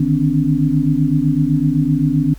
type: tone cluster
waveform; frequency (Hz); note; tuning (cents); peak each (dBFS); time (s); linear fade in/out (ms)
sine; 148.6 / 156.4 / 255.9 / 284.3; D3 / D#3 / C4 / C#4; +21 / +9 / -38 / +44; -18; 0-2.34; 5
effects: added 50 Hz sine -33 dBFS peak until 2.38 s + pink hiss -48 dBFS RMS until 2.38 s